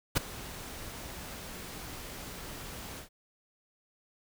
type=noise with ADSR envelope; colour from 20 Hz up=pink; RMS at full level=-24 dBFS; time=0.15-3.09 s; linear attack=23 ms; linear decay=9 ms; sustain=-19 dB; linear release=110 ms; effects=none